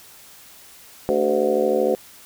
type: harmonic tone with a mistuned harmonic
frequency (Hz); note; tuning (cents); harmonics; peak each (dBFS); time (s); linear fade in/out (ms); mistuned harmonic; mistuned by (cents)
73; D2; -10; 3 / 4 / 5 / 6 / 7 / 8 / 9 / 10; -28 / -29 / -22 / -27 / -20 / -31 / -30 / -30; 1.09-1.95; 0; 5; +71
effects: white hiss -46 dBFS RMS until 2.25 s